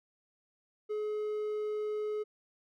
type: tone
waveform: triangle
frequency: 424.1 Hz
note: G#4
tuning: 36 cents sharp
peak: -30 dBFS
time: 0.89-2.24 s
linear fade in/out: 20 ms
effects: none